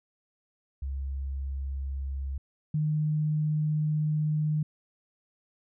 sine tone pair in turn, 68 / 152.65 Hz, C#2 / D#3, -33 / -33 cents, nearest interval octave + major second, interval 1400 cents, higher second, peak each -30 / -24 dBFS, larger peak second, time 0.82-2.38 / 2.74-4.63 s, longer second, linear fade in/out 5 ms, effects none

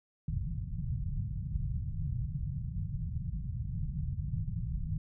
white low-pass noise, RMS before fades -35 dBFS, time 0.28-4.98 s, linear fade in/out 5 ms, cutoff 160 Hz, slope 48 dB/octave, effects none

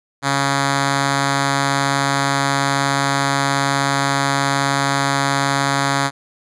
5% pulse tone with notch filter, 138.9 Hz, C#3, 4 cents sharp, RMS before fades -18 dBFS, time 0.22-6.11 s, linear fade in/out 50 ms, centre 460 Hz, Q 1.7, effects resampled to 22050 Hz

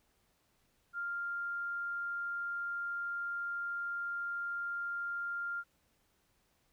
sine tone, 1396.9 Hz, F6, in tune, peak -35 dBFS, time 0.93-5.64 s, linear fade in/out 50 ms, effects pink hiss -74 dBFS RMS until 6.72 s

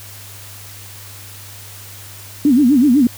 sine tone with vibrato, 265.9 Hz, C4, 28 cents sharp, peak -8 dBFS, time 2.45-3.07 s, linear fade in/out 2 ms, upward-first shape sine, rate 8 Hz, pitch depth 220 cents each way, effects added 100 Hz sine -38 dBFS peak until 3.17 s + white hiss -37 dBFS RMS until 3.17 s

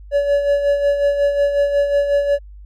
triangle tone with tremolo, 570 Hz, C#5, 48 cents sharp, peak -9 dBFS, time 0.11-2.39 s, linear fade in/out 50 ms, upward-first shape sine, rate 5.5 Hz, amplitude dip 55%, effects added 50 Hz sine -35 dBFS peak until 2.65 s + MP3 96 kbps

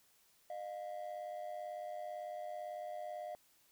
triangle ring-modulated tone, 659.3 Hz, E5, in tune, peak -36 dBFS, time 0.5-3.35 s, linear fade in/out 0 ms, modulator 49 Hz, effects tanh soft clip ceiling -33 dBFS + white hiss -70 dBFS RMS until 3.71 s

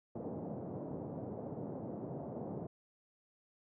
pink band-pass noise, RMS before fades -43 dBFS, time 0.15-2.67 s, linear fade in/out 5 ms, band 120 to 680 Hz, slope 24 dB/octave, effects none

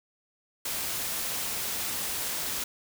white noise, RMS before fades -32 dBFS, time 0.65-2.64 s, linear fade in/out 5 ms, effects none

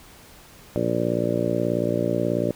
harmonic tone, 58.4 Hz, A#1, 4 cents sharp, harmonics 2 / 3 / 4 / 5 / 6 / 7 / 8 / 9 / 10, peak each -30 / -29 / -30 / -29 / -28 / -33 / -30 / -32 / -27 dBFS, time 0.76-2.51 s, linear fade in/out 0 ms, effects pink hiss -48 dBFS RMS until 2.55 s

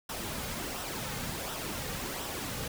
pink noise with flanger, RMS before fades -37 dBFS, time 0.09-2.68 s, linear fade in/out 5 ms, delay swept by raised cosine 0.44 to 3.04 ms, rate 1.4 Hz, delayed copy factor -0.5, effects none

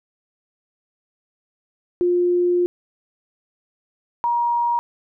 sine tone pair in turn, 353.7 / 948.9 Hz, F4 / A#5, +22 / +31 cents, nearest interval octave + perfect fourth, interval 1709 cents, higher second, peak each -15 / -17 dBFS, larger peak first, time 2.01-2.66 / 4.24-4.79 s, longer first, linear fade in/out 0 ms, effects none

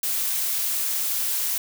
blue noise, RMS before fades -25 dBFS, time 0.03-1.58 s, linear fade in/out 2 ms, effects none

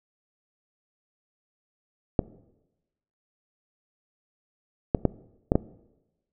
clicks, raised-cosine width 2 ms, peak -6 dBFS, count 5, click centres 2.192 / 4.948 / 5.053 / 5.519 / 5.555 s, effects noise-tail reverb RT60 1.0 s tail -20 dB re dry

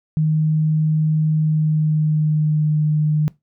sine tone with pitch glide, 155.56 to 152.36 Hz, D#3 to D#3, 0 to -36 cents, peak -14 dBFS, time 0.17-3.28 s, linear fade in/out 0 ms, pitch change -36 cents, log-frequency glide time 1.36-2.75 s, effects noise-tail reverb RT60 0.2 s tail -21 dB re dry

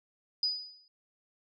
sine tone with exponential decay, 4957 Hz, D#8, 7 cents flat, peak -24 dBFS, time 0.43-0.88 s, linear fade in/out 2 ms, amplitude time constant 96 ms, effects none

